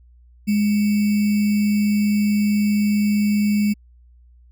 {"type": "tone with sample-and-hold", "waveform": "sine", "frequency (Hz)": 207.7, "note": "G#3", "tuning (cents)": 0, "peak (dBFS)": -15, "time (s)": [0.47, 3.74], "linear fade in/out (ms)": 20, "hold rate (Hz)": 2450, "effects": ["added 60 Hz sine -47 dBFS peak until 4.51 s"]}